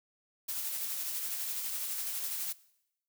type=noise with tremolo; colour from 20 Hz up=blue; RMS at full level=-35 dBFS; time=0.48-2.53 s; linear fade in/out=10 ms; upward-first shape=sine; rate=12 Hz; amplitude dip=30%; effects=noise-tail reverb RT60 0.8 s tail -20 dB re dry